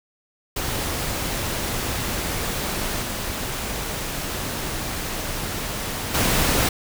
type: noise with level steps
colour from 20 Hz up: pink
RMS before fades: -26 / -28 / -20 dBFS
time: 0.56-6.69 s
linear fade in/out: 5 ms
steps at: 3.02 / 6.14 s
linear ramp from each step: 5 ms
effects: none